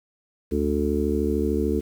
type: harmonic tone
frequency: 73.42 Hz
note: D2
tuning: in tune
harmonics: 1 / 3 / 4 / 5 / 6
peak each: -27 / -27 / -27 / -27 / -27 dBFS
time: 0.51-1.81 s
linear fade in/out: 20 ms
effects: 8-bit